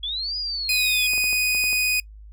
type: linear two-way sweep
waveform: sine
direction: up then down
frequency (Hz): 3313 to 4963 to 3313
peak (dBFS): -25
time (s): 0.03-1.07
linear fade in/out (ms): 5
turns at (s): 0.37
type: tone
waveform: sawtooth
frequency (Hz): 2489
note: D#7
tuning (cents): 0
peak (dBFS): -16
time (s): 0.69-2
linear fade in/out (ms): 2
type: clicks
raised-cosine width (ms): 1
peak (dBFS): -25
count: 7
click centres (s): 1.135 / 1.179 / 1.241 / 1.33 / 1.549 / 1.64 / 1.73
effects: noise-tail reverb RT60 0.1 s tail -26 dB re dry + added 52 Hz sine -40 dBFS peak until 2.32 s